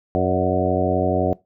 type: harmonic tone with a mistuned harmonic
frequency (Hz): 91.8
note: F#2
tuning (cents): -13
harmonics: 1 / 2 / 3 / 4 / 5 / 6 / 7 / 8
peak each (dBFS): -25 / -25 / -25 / -25 / -25 / -25 / -25 / -25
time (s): 0.15-1.33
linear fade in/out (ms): 0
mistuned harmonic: 6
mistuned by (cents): +50
effects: noise-tail reverb RT60 0.2 s tail -20 dB re dry